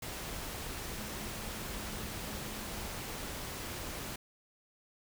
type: tone in noise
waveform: sine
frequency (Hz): 211.1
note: G#3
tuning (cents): +29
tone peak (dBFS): -49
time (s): 0.98-2.87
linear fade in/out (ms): 5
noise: pink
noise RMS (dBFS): -41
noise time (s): 0.02-4.16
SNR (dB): -11
effects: none